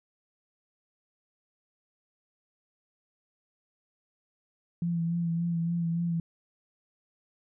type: tone with vibrato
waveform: sine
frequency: 169 Hz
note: E3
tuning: 43 cents sharp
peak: -26 dBFS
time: 4.82-6.2 s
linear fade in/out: 2 ms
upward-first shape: sine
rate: 3.5 Hz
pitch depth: 28 cents each way
effects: none